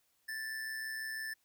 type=tone with amplitude modulation; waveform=square; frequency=1760 Hz; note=A6; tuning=in tune; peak=-37 dBFS; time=0.28-1.34 s; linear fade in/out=10 ms; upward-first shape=sine; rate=126 Hz; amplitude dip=40%; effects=white hiss -75 dBFS RMS until 1.44 s